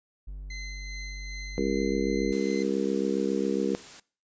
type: tone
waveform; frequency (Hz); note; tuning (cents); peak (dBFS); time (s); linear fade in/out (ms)
triangle; 48.55; G1; -16; -33; 0.27-2.33; 10
type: tone with tremolo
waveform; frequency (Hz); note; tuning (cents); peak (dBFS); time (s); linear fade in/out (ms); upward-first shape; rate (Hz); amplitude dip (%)
sawtooth; 2059; C7; -28; -34; 0.5-2.63; 5; sine; 2.5; 30
type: harmonic tone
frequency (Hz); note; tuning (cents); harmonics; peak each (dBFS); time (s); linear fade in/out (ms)
67.3; C2; +49; 3 / 4 / 5 / 6 / 7; -31 / -31 / -31 / -31 / -31; 1.58-3.75; 0
type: noise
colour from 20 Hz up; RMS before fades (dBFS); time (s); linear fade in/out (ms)
white; -46; 2.32-4; 5
effects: noise-tail reverb RT60 0.4 s tail -21 dB re dry + resampled to 16000 Hz